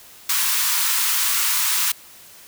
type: high-pass noise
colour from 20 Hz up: white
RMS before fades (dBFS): -20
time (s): 0.29-1.92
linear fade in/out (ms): 5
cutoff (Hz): 900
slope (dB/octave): 96
effects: white hiss -45 dBFS RMS until 2.47 s